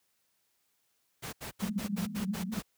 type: noise bursts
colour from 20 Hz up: pink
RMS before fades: -40 dBFS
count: 8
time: 1.22-2.625 s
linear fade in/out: 20 ms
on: 110 ms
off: 75 ms
type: band-pass noise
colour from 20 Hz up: pink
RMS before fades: -35 dBFS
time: 1.62-2.59 s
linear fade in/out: 0 ms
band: 180 to 220 Hz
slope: 96 dB/octave
effects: white hiss -75 dBFS RMS until 2.77 s + high-pass 60 Hz 12 dB/octave